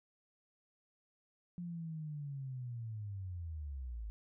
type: linear sweep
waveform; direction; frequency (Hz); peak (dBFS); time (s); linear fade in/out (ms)
sine; down; 177.1 to 51.2; -40; 1.58-4.1; 0
effects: none